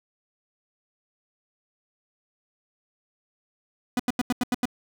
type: tone bursts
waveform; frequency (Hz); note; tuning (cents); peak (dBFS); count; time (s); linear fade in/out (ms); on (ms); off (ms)
45% pulse; 246.9; B3; 0; -21; 7; 3.97-4.655; 2; 25; 85
effects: none